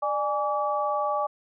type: tone cluster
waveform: sine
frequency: 597 / 829 / 1149 Hz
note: D5 / G#5 / D6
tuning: +28 / -3 / -38 cents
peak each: -28 dBFS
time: 0.02-1.27 s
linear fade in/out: 10 ms
effects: none